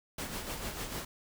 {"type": "noise with tremolo", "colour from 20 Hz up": "pink", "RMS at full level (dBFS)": -37, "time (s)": [0.18, 1.05], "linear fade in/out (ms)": 5, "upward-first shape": "sine", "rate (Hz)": 6.7, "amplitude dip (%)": 50, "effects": []}